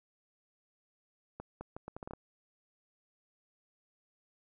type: accelerating click train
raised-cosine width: 1 ms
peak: -28 dBFS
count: 9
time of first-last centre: 1.4-2.135 s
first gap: 210 ms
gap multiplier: 0.74
effects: none